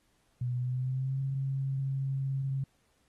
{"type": "tone with pitch glide", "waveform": "sine", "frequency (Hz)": [123.47, 135.42], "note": ["B2", "C#3"], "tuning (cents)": [0, -40], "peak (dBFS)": -29, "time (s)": [0.41, 2.64], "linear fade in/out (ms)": 5, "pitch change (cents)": 160, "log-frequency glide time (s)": [0.55, 1.21], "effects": ["pink hiss -72 dBFS RMS until 3.08 s", "AAC 32 kbps"]}